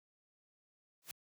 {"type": "noise with exponential growth", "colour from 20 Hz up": "white", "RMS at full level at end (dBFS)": -41, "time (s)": [1.02, 1.11], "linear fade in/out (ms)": 0, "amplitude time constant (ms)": 19, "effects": ["high-pass 100 Hz 12 dB/octave"]}